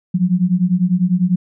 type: beating tone pair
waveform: sine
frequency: 174.61 / 184.61 Hz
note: F3 / F#3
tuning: 0 / -4 cents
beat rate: 10 Hz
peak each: -16 / -15 dBFS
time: 0.14-1.36 s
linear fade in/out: 10 ms
effects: none